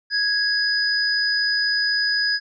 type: tone pair together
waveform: sine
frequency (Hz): 1661.2 / 4978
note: G#6 / D#8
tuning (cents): 0 / 0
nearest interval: octave + perfect fifth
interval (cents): 1900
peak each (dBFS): -21 / -21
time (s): 0.1-2.4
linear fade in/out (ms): 50
effects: none

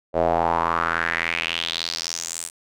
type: tone with band-pass filter sweep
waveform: square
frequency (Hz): 41.79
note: E1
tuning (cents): +24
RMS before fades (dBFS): -24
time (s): 0.13-2.51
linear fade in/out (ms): 50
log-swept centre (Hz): 570 to 9100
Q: 4
effects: none

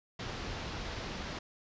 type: low-pass noise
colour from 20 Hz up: pink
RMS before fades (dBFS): -40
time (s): 0.19-1.39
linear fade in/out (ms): 5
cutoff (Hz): 5500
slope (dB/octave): 24
effects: resampled to 16000 Hz

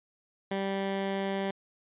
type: tone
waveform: 15% pulse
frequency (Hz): 195.2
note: G3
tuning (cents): -7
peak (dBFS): -23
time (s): 0.51-1.51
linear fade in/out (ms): 5
effects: resampled to 8000 Hz

